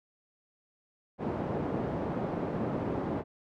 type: band-pass noise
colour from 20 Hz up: pink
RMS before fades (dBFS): -33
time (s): 1.18-3.24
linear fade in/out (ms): 50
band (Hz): 140 to 690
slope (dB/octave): 12
effects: none